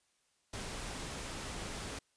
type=noise; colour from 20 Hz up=pink; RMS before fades=-42 dBFS; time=0.53-1.99 s; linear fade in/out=5 ms; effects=white hiss -75 dBFS RMS until 2.16 s + resampled to 22050 Hz